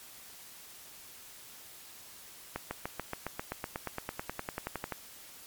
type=accelerating click train; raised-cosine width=0.5 ms; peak=-19 dBFS; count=22; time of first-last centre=2.56-4.923 s; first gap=150 ms; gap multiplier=0.97; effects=white hiss -51 dBFS RMS until 5.46 s + MP3 96 kbps